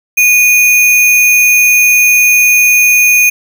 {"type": "tone with sample-and-hold", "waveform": "sine", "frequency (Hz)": 2464, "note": "D#7", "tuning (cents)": -17, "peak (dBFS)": -4, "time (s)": [0.17, 3.3], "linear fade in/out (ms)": 10, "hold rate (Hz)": 8820, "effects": []}